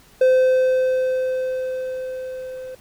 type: tone with level ramp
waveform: triangle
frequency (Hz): 515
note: C5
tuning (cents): -28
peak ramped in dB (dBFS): -9 to -29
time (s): 0.21-2.75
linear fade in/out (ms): 5
effects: pink hiss -51 dBFS RMS until 2.8 s